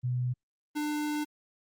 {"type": "tone pair in turn", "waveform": ["sine", "square"], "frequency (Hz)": [124.6, 298.9], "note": ["B2", "D4"], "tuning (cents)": [16, 31], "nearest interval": "octave + minor third", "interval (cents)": 1515, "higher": "second", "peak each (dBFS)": [-27, -30], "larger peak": "first", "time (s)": [[0.03, 0.34], [0.75, 1.25]], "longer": "second", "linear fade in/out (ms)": 20, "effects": ["Opus 32 kbps"]}